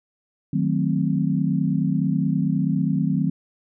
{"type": "chord", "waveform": "sine", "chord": "D# diminished seventh", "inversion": "none", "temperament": "equal", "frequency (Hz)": [155.56, 185, 220, 261.6], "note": ["D#3", "F#3", "A3", "C4"], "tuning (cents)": [0, 0, 0, 0], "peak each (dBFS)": [-23, -23, -27, -25], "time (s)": [0.53, 3.3], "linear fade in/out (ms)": 5, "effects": []}